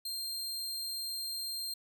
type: tone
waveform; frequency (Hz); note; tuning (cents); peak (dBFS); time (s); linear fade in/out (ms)
sawtooth; 4186; C8; 0; -33; 0.05-1.74; 5
effects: none